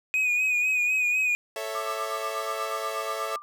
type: tone with vibrato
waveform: triangle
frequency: 2489 Hz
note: D#7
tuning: in tune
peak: -20 dBFS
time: 0.14-1.35 s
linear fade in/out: 0 ms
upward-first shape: sine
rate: 4 Hz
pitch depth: 40 cents each way
type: chord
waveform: sawtooth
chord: A major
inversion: none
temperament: equal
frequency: 440 / 554.4 / 659.3 Hz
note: A4 / C#5 / E5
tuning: 0 / 0 / 0 cents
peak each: -32 / -32 / -30 dBFS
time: 1.56-3.36 s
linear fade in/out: 2 ms
type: tone with tremolo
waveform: sine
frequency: 1190 Hz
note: D6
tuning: 22 cents sharp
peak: -28 dBFS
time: 1.75-3.42 s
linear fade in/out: 0 ms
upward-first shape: sine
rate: 8.3 Hz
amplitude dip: 85%
effects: none